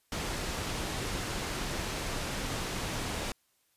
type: low-pass noise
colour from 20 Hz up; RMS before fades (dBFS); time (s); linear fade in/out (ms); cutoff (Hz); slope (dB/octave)
pink; -35; 0.12-3.32; 2; 8500; 12
effects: white hiss -72 dBFS RMS until 3.76 s + resampled to 32000 Hz